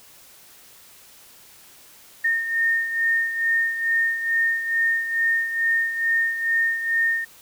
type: beating tone pair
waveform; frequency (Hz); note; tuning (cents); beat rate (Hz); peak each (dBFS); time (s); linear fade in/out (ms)
sine; 1830 / 1832.3; A#6 / A#6; -32 / -30; 2.3; -20 / -27; 2.24-7.25; 10
effects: white hiss -49 dBFS RMS until 7.41 s

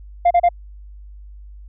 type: tone bursts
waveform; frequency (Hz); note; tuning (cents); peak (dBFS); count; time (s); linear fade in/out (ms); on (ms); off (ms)
sine; 698; F5; -1; -7; 3; 0.25-0.49; 10; 58; 33
effects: tanh soft clip ceiling -9 dBFS + added 50 Hz sine -36 dBFS peak until 1.68 s

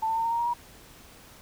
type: tone with pitch steps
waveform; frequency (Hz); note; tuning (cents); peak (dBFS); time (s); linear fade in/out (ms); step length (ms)
sine; 886 / 897.3 / 908.8 / 920.4 / 932.2 / 944.1 / 956.2; A5 / A5 / A#5 / A#5 / A#5 / A#5 / A#5; +12 / +34 / -44 / -22 / 0 / +22 / +44; -24; 0.02-0.538; 10; 74
effects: pink hiss -51 dBFS RMS until 1.41 s

